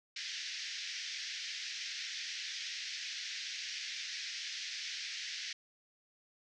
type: band-pass noise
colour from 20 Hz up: white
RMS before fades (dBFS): -42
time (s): 0.16-5.53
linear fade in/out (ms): 5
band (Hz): 1700 to 5900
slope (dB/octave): 48
effects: none